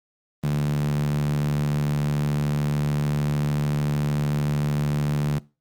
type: tone with high-pass filter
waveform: sawtooth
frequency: 73.42 Hz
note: D2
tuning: in tune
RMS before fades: -23 dBFS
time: 0.43-5.39 s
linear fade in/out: 10 ms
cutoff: 160 Hz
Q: 6.1
effects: noise-tail reverb RT60 0.3 s tail -21 dB re dry + Opus 32 kbps